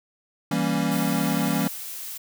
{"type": "chord", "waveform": "square", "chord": "E diminished seventh", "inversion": "none", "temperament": "equal", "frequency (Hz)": [164.81, 196, 233.1, 277.2], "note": ["E3", "G3", "Bb3", "Db4"], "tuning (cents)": [0, 0, 0, 0], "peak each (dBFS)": -28, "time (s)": [0.51, 1.68], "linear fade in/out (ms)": 5}
{"type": "noise", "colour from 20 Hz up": "blue", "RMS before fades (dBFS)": -35, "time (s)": [0.91, 2.18], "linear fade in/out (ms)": 10}
{"effects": []}